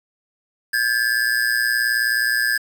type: ring-modulated tone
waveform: square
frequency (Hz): 1661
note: G#6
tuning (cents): 0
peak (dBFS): -15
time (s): 0.73-2.58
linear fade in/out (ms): 10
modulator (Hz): 59.5
effects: 7-bit